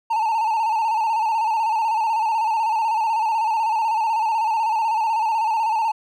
triangle tone with vibrato, 887 Hz, A5, 14 cents sharp, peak -16 dBFS, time 0.1-5.92 s, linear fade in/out 10 ms, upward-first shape square, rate 16 Hz, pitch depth 56 cents each way, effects none

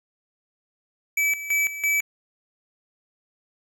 square tone with tremolo, 2301 Hz, D7, 36 cents flat, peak -20 dBFS, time 1.17-2.01 s, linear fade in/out 5 ms, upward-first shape square, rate 3 Hz, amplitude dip 75%, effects none

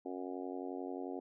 harmonic tone, 91.3 Hz, F#2, 23 cents flat, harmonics 3 / 4 / 5 / 6 / 7 / 8 / 9, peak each -43 / -44 / -47 / -53 / -51 / -49 / -55 dBFS, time 0.05-1.2 s, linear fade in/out 10 ms, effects none

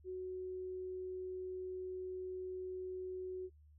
sine tone, 370 Hz, F#4, in tune, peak -40 dBFS, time 0.04-3.5 s, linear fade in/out 50 ms, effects noise-tail reverb RT60 0.1 s tail -23 dB re dry + added 75 Hz sine -60 dBFS peak until 3.78 s

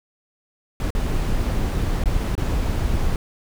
brown noise with dropouts, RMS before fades -21 dBFS, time 0.8-3.16 s, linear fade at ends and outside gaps 1 ms, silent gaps 0.905-0.95 / 2.038-2.057 / 2.353-2.378 s, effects none

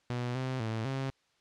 sawtooth tone with pitch steps, 122.4 / 130 / 111.5 / 134.1 Hz, B2 / C3 / A2 / C3, -15 / -11 / +23 / +43 cents, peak -28 dBFS, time 0.1-1.1 s, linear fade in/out 0 ms, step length 250 ms, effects white hiss -71 dBFS RMS until 1.4 s + low-pass 5000 Hz 12 dB/octave

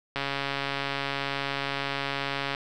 click train, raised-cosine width 0.3 ms, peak -13 dBFS, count 333, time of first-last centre 0.16-2.548 s, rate 139 Hz, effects none

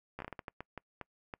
slowing click train, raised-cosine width 0.5 ms, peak -26 dBFS, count 12, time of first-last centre 0.19-1.338 s, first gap 13 ms, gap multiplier 1.38, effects noise-tail reverb RT60 0.1 s tail -26 dB re dry

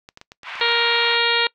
clicks, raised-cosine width 0.2 ms, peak -22 dBFS, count 9, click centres 0.089 / 0.174 / 0.214 / 0.319 / 0.433 / 0.555 / 0.599 / 0.688 / 0.718 s
white band-pass noise, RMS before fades -33 dBFS, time 0.43-1.19 s, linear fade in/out 50 ms, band 850 to 2800 Hz, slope 24 dB/octave
harmonic tone, 469 Hz, A#4, 11 cents sharp, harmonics 1 / 2 / 3 / 4 / 5 / 6 / 7 / 8 / 9, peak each -25 / -25 / -25 / -25 / -25 / -25 / -25 / -25 / -25 dBFS, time 0.61-1.47 s, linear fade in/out 2 ms
effects noise-tail reverb RT60 0.1 s tail -23 dB re dry

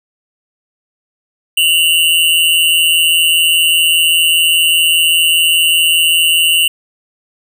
square tone pair together, 2776 / 2941 Hz, F7 / F#7, -11 / -11 cents, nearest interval minor second, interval 100 cents, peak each -12 dBFS, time 1.57-6.68 s, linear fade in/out 5 ms, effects none

